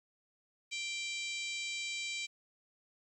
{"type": "harmonic tone", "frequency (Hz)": 784, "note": "G5", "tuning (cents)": 0, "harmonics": [3, 4, 5, 6, 7, 8, 9, 10], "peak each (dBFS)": [-39, -45, -44, -49, -52, -52, -48, -51], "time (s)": [0.71, 2.27], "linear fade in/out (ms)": 20, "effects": ["12-bit"]}